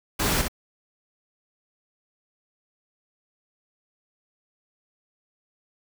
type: noise with echo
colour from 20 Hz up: pink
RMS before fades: -24 dBFS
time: 0.19-0.42 s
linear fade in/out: 10 ms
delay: 63 ms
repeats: 1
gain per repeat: -5 dB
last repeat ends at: 0.483 s
effects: none